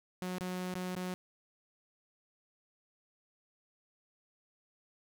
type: tone with dropouts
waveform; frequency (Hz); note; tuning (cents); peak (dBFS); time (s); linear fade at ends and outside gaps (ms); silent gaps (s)
sawtooth; 182.5; F#3; -24; -32; 0.22-1.14; 0; 0.383-0.409 / 0.741-0.754 / 0.951-0.964
effects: none